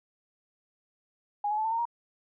sine tone with pitch steps, 824 / 846.2 / 869 / 892.4 / 916.4 / 941.1 Hz, G#5 / G#5 / A5 / A5 / A#5 / A#5, -14 / +32 / -22 / +24 / -30 / +16 cents, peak -26 dBFS, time 1.44-1.854 s, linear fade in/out 5 ms, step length 69 ms, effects none

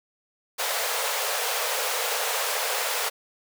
pink high-pass noise, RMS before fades -27 dBFS, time 0.58-3.1 s, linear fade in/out 20 ms, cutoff 440 Hz, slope 96 dB/octave, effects none

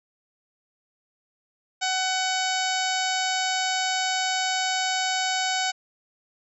harmonic tone, 750 Hz, F#5, 23 cents sharp, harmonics 1 / 2 / 3 / 4 / 5 / 6 / 7 / 8 / 9 / 10, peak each -27 / -30 / -32 / -33 / -34 / -35 / -35 / -36 / -37 / -37 dBFS, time 1.81-5.72 s, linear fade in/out 20 ms, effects none

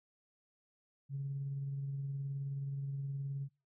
sine tone with tremolo, 138.59 Hz, C#3, in tune, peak -34 dBFS, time 1.09-3.49 s, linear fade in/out 50 ms, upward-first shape triangle, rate 19 Hz, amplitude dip 30%, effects noise-tail reverb RT60 0.3 s tail -25 dB re dry + tanh soft clip ceiling -31 dBFS

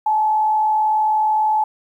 sine tone with frequency modulation, 861 Hz, A5, 38 cents flat, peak -14 dBFS, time 0.06-1.64 s, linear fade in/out 5 ms, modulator 46.7 Hz, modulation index 0.34, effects 9-bit

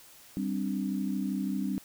sine chord, G suspended fourth, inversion none, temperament just, 196 / 261.3 / 294 Hz, G3 / C4 / D4, 0 / -2 / +2 cents, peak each -31 / -34 / -35 dBFS, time 0.37-1.78 s, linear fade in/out 0 ms, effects white hiss -54 dBFS RMS until 1.84 s

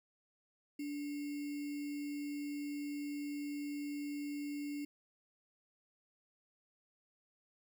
sine tone with sample-and-hold, 290 Hz, D4, 22 cents flat, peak -38 dBFS, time 0.79-4.85 s, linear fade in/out 5 ms, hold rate 2450 Hz, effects none

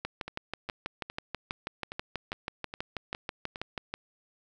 two click trains, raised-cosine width 0.3 ms, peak -17 / -22 dBFS, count 25 / 9, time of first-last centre 0.05-3.94 / 0.28-3.559 s, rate 6.17 / 2.44 Hz, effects none

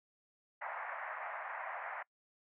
pink band-pass noise, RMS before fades -43 dBFS, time 0.61-2.03 s, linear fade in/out 10 ms, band 640 to 2100 Hz, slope 48 dB/octave, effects noise-tail reverb RT60 0.1 s tail -25 dB re dry

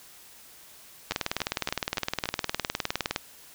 two click trains, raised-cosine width 0.2 ms, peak -9 / -12 dBFS, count 41 / 5, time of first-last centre 1.11-3.161 / 1.12-2.256 s, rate 19.5 / 3.52 Hz, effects white hiss -51 dBFS RMS until 3.54 s

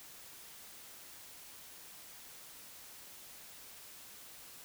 silence, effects white hiss -53 dBFS RMS until 4.64 s

